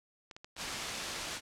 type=clicks; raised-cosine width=0.2 ms; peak=-30 dBFS; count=7; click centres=0.312 / 0.365 / 0.445 / 0.566 / 0.69 / 0.885 / 0.953 s
type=low-pass noise; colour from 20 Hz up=white; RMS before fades=-40 dBFS; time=0.56-1.41 s; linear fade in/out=50 ms; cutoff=5800 Hz; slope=12 dB/octave
effects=low-pass 12000 Hz 12 dB/octave